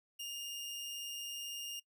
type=tone; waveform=sawtooth; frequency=2826 Hz; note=F7; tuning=20 cents sharp; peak=-38 dBFS; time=0.19-1.8 s; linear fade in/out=10 ms; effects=noise-tail reverb RT60 0.1 s tail -20 dB re dry